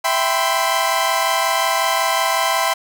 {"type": "chord", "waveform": "sawtooth", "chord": "C major seventh", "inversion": "first", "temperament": "equal with one note detuned", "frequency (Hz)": [659.3, 784, 1001, 1046.5], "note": ["E5", "G5", "B5", "C6"], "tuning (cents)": [0, 0, 23, 0], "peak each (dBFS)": -18, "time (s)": [0.04, 2.74], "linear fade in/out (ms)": 10, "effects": []}